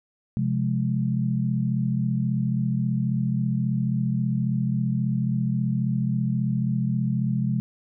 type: chord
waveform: sine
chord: F minor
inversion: second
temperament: just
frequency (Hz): 130.96 / 174.61 / 209.5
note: C3 / F3 / Ab3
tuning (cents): +2 / 0 / +15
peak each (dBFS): -24 / -28 / -26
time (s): 0.37-7.6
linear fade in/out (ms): 0
effects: none